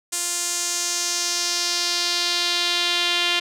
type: tone with band-pass filter sweep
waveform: sawtooth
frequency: 349.2 Hz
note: F4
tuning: in tune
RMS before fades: -23 dBFS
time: 0.12-3.4 s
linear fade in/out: 10 ms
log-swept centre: 8000 to 3200 Hz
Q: 2.4
effects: none